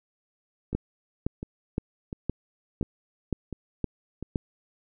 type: two click trains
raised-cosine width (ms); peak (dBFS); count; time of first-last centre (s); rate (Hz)
3; -13 / -21; 8 / 6; 0.75-4.358 / 0.73-4.227; 1.94 / 1.43
effects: none